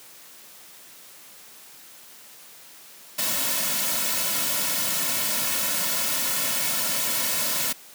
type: noise with comb filter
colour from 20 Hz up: white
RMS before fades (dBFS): -25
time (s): 3.18-7.73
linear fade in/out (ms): 10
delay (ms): 2.5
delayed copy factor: -0.75
effects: white hiss -47 dBFS RMS until 7.94 s + high-pass 150 Hz 12 dB/octave